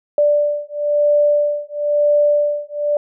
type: beating tone pair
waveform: sine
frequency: 587.3 / 588.3 Hz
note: D5 / D5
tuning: 0 / +3 cents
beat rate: 1 Hz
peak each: -16 dBFS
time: 0.18-2.97 s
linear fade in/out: 2 ms
effects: none